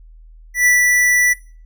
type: tone with ADSR envelope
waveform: square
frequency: 1967 Hz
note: B6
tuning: 7 cents flat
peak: -10 dBFS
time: 0.54-1.34 s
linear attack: 120 ms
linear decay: 150 ms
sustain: -2 dB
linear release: 18 ms
effects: noise-tail reverb RT60 0.4 s tail -20 dB re dry + added 40 Hz sine -39 dBFS peak until 1.65 s